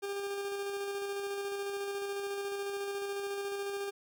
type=tone with tremolo; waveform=40% pulse; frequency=400 Hz; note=G4; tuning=35 cents sharp; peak=-33 dBFS; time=0.02-3.91 s; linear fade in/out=20 ms; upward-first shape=square; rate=14 Hz; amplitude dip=25%; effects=none